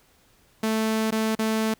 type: tone with dropouts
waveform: sawtooth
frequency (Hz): 220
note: A3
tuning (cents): 0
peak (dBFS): -18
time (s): 0.63-1.74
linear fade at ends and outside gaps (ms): 5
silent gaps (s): 1.108-1.122 / 1.352-1.39
effects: pink hiss -60 dBFS RMS until 1.79 s